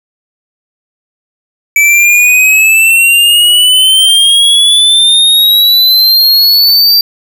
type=exponential sweep; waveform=square; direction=up; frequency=2302 to 4699 Hz; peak=-4 dBFS; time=1.76-7.01 s; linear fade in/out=2 ms; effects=none